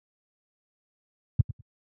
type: tone with echo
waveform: sine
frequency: 110 Hz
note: A2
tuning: in tune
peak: -12 dBFS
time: 1.39-1.41 s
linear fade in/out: 5 ms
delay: 100 ms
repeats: 2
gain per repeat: -15 dB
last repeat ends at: 1.61 s
effects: high-pass 60 Hz 12 dB/octave